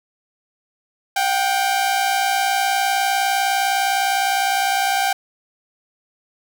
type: tone pair together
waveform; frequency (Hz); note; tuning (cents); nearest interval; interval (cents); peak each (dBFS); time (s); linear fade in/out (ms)
sawtooth; 724.2 / 784; F#5 / G5; -37 / 0; minor second; 137; -20 / -14; 1.16-5.13; 5
effects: none